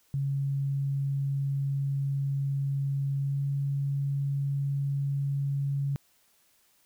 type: tone with pitch glide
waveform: sine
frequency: 138.6 to 139.73 Hz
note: C#3 to C#3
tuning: 0 to +14 cents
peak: -26 dBFS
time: 0.14-5.96 s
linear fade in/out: 0 ms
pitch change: +14 cents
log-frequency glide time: 3.2-3.41 s
effects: white hiss -66 dBFS RMS until 6.85 s